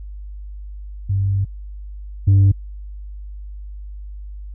sine tone pair in turn, 98 / 98 Hz, G2 / G2, 0 / 0 cents, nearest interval unison, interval 0 cents, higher neither, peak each -15 / -6 dBFS, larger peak second, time 1.09-1.45 / 2.27-2.52 s, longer first, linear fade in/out 10 ms, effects tanh soft clip ceiling -8 dBFS + added 50 Hz sine -30 dBFS peak until 4.54 s

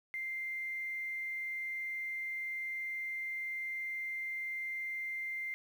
sine tone with quantisation, 2093 Hz, C7, in tune, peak -36 dBFS, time 0.14-5.54 s, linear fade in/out 0 ms, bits 10, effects none

